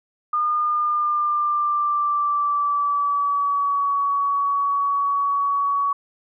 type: tone with pitch glide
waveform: sine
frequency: 1215 to 1127.1 Hz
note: D#6 to C#6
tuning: -42 to +28 cents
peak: -18 dBFS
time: 0.33-5.93 s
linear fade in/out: 5 ms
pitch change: -130 cents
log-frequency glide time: 0.56-3.93 s
effects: none

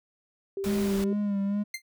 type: tone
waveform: sine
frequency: 392.1 Hz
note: G4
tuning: in tune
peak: -29 dBFS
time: 0.57-1.13 s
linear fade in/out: 2 ms
type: noise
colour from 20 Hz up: pink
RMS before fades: -38 dBFS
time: 0.64-1.04 s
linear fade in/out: 0 ms
type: tone with vibrato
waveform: triangle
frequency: 202.3 Hz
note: G#3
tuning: 45 cents flat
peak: -23 dBFS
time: 0.65-1.64 s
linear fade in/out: 20 ms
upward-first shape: sine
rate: 2.3 Hz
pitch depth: 42 cents each way
type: tone with exponential decay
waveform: sawtooth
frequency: 2093 Hz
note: C7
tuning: in tune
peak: -25 dBFS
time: 1.74-1.82 s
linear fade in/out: 5 ms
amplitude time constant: 17 ms
effects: none

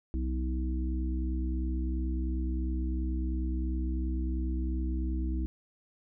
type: harmonic tone with a mistuned harmonic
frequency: 62.9 Hz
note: B1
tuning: 32 cents sharp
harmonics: 1 / 3 / 4 / 5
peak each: -29 / -42 / -41 / -38 dBFS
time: 0.14-5.46 s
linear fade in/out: 0 ms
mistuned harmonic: 5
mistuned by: +36 cents
effects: none

